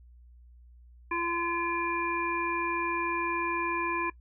harmonic tone, 341.7 Hz, F4, 38 cents flat, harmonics 1 / 3 / 5 / 7, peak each -34 / -31 / -36 / -34 dBFS, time 1.11-4.1 s, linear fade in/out 5 ms, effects noise-tail reverb RT60 0.1 s tail -21 dB re dry + added 60 Hz sine -51 dBFS peak until 4.2 s

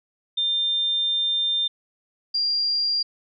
sine tone pair in turn, 3600 / 4776 Hz, A7 / D8, +39 / +28 cents, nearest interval perfect fourth, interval 489 cents, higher second, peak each -20 dBFS, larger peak neither, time 0.37-1.68 / 2.34-3.03 s, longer first, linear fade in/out 10 ms, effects none

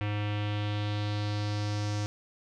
square tone with low-pass filter sweep, 104.2 Hz, G#2, 6 cents sharp, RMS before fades -31 dBFS, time 0.01-2.06 s, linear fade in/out 0 ms, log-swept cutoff 2600 to 6000 Hz, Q 2.6, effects none

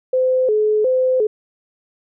sine tone with vibrato, 468.3 Hz, A#4, 8 cents sharp, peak -13 dBFS, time 0.13-1.27 s, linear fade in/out 5 ms, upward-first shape square, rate 1.4 Hz, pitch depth 160 cents each way, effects none

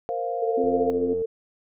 sine chord, Bb suspended second, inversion none, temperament equal, 466.2 / 523.3 / 698.5 Hz, Bb4 / C5 / F5, 0 / 0 / 0 cents, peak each -30 / -31 / -28 dBFS, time 0.09-0.9 s, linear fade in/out 0 ms
sine tone, 450.7 Hz, A4, 42 cents sharp, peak -23 dBFS, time 0.42-1.26 s, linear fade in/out 10 ms
harmonic tone, 87.4 Hz, F2, 2 cents sharp, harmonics 3 / 4 / 5 / 6 / 7 / 8, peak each -27 / -35 / -31 / -38 / -45 / -46 dBFS, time 0.57-1.14 s, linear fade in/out 10 ms
click train, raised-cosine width 2 ms, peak -28 dBFS, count 52, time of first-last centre 0.64-1.219 s, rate 88.1 Hz
effects none

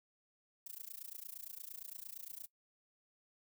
violet noise with amplitude modulation, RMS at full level -45 dBFS, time 0.66-2.47 s, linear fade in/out 5 ms, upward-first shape sine, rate 28.7 Hz, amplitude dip 100%, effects noise-tail reverb RT60 0.1 s tail -20 dB re dry

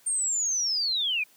sine linear sweep, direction down, 8800 to 2356 Hz, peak -24 dBFS, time 0.06-1.24 s, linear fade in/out 10 ms, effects white hiss -59 dBFS RMS until 1.36 s + high-pass 100 Hz 12 dB/octave

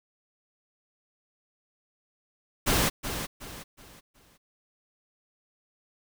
pink noise with echo, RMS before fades -24 dBFS, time 2.66-2.9 s, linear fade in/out 20 ms, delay 370 ms, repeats 4, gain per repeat -9 dB, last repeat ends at 4.38 s, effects none

